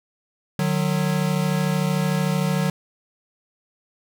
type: tone pair together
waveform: square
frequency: 151 / 184.34 Hz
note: D3 / F#3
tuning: +48 / -6 cents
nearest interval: minor third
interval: 346 cents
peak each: -23 dBFS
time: 0.59-2.7 s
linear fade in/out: 2 ms
effects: none